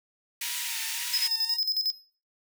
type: high-pass noise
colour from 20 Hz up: pink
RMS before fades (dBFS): -33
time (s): 0.41-1.28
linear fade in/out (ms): 5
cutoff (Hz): 2000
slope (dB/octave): 24
type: tone with vibrato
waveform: 5% pulse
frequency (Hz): 932.3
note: A#5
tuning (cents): 0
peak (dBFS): -28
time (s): 0.42-1.57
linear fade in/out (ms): 10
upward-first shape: sine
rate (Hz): 1.8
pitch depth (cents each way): 59
type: tone with tremolo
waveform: square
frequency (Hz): 5100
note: D#8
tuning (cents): +42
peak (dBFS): -23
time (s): 1.13-1.92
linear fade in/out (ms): 10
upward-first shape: square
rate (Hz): 11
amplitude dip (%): 65
effects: noise-tail reverb RT60 0.4 s tail -18 dB re dry